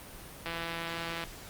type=click train; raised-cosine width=0.3 ms; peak=-20 dBFS; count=131; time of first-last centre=0.46-1.238 s; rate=167 Hz; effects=pink hiss -47 dBFS RMS until 1.49 s + Opus 32 kbps